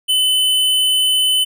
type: tone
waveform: square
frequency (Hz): 3023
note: F#7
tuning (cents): +36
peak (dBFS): -13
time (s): 0.08-1.45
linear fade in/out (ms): 20
effects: none